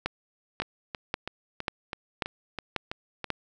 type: two click trains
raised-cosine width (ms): 0.3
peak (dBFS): -11 / -17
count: 7 / 9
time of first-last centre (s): 0.06-3.303 / 0.62-3.243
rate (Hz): 1.85 / 3.05
effects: none